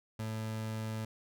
30% pulse tone, 110 Hz, A2, in tune, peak -33 dBFS, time 0.19-1.05 s, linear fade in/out 5 ms, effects none

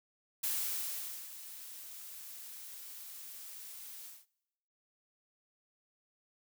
blue noise with ADSR envelope, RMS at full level -34 dBFS, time 0.43-4.26 s, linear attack 10 ms, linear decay 830 ms, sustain -14 dB, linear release 210 ms, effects noise-tail reverb RT60 1.0 s tail -25 dB re dry

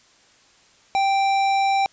sine tone with tanh clipping, 784 Hz, G5, in tune, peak -19 dBFS, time 0.95-1.86 s, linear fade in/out 0 ms, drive 16 dB, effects white hiss -55 dBFS RMS until 1.92 s + resampled to 16000 Hz

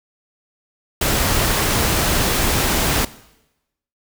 pink noise, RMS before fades -18 dBFS, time 1.01-3.05 s, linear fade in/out 5 ms, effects noise-tail reverb RT60 0.9 s tail -18 dB re dry

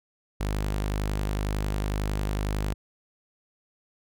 sawtooth tone, 51 Hz, G#1, 31 cents flat, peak -22 dBFS, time 0.4-2.74 s, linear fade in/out 10 ms, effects none

